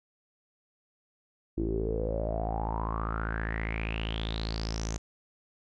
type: tone with low-pass filter sweep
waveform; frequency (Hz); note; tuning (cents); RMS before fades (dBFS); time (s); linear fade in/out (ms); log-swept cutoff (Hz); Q
sawtooth; 55; A1; 0; -32; 1.57-4.98; 10; 330 to 6700; 9.3
effects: none